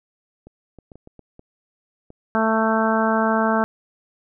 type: clicks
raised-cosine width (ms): 2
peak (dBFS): -29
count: 8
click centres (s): 0.47 / 0.787 / 0.918 / 0.956 / 1.074 / 1.193 / 1.394 / 2.104
type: harmonic tone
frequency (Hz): 221.7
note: A3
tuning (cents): +13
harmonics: 1 / 2 / 3 / 4 / 5 / 6 / 7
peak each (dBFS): -21 / -26 / -23 / -24 / -27 / -26 / -27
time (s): 2.35-3.64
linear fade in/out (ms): 0
effects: none